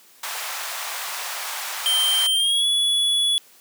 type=high-pass noise; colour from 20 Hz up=pink; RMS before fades=-30 dBFS; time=0.23-2.27 s; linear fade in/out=5 ms; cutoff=760 Hz; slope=24 dB/octave
type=tone with pitch glide; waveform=square; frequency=3136 to 3400 Hz; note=G7 to G#7; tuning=0 to +40 cents; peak=-18 dBFS; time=1.86-3.38 s; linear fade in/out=0 ms; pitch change=+140 cents; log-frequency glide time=2.33-2.66 s
effects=white hiss -52 dBFS RMS until 3.6 s + high-pass 200 Hz 12 dB/octave